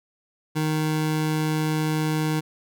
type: tone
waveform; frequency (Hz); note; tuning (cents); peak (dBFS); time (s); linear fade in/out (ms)
25% pulse; 155.3; D#3; -3; -18; 0.55-2.41; 20
effects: none